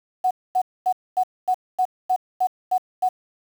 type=tone bursts; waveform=sine; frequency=740 Hz; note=F#5; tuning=in tune; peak=-16 dBFS; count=10; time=0.24-3.09 s; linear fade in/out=10 ms; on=69 ms; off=240 ms; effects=7-bit